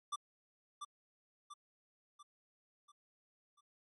square tone with echo, 1174.7 Hz, D6, in tune, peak -37 dBFS, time 0.12-0.16 s, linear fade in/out 10 ms, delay 690 ms, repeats 5, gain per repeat -6 dB, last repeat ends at 3.61 s, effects MP3 48 kbps

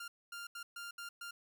sawtooth tone bursts at uneven times, 1396.9 Hz, F6, in tune, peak -40 dBFS, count 6, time 0-0.08 / 0.32-0.47 / 0.55-0.63 / 0.76-0.91 / 0.98-1.09 / 1.21-1.31 s, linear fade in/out 5 ms, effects 12-bit

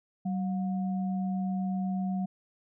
sine tone pair together, 190.01 / 718 Hz, F#3 / F5, +46 / +48 cents, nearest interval octave + major seventh, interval 2302 cents, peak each -28 / -40 dBFS, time 0.25-2.26 s, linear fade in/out 10 ms, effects none

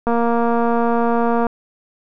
click train, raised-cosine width 1 ms, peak -6 dBFS, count 328, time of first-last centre 0.07-1.467 s, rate 234 Hz, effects none

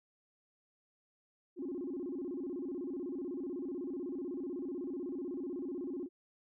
sine tone with vibrato, 311.1 Hz, D#4, in tune, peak -36 dBFS, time 1.56-6.09 s, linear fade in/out 50 ms, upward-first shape square, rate 16 Hz, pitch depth 240 cents each way, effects tanh soft clip ceiling -32 dBFS

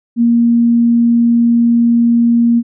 sine tone, 234.9 Hz, A#3, 13 cents sharp, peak -7 dBFS, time 0.16-2.63 s, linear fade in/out 50 ms, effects none

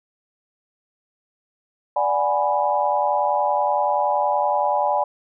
sine chord, G# half-diminished seventh, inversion second, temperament equal, 587.3 / 740 / 830.6 / 987.8 Hz, D5 / F#5 / G#5 / B5, 0 / 0 / 0 / 0 cents, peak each -23 / -25 / -21 / -24 dBFS, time 1.96-5.04 s, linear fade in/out 5 ms, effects none

